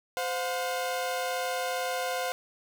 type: tone pair together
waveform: sawtooth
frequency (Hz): 516 / 715.4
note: C5 / F5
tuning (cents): -24 / +41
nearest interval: tritone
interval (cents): 565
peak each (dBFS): -28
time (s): 0.17-2.32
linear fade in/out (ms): 0
effects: none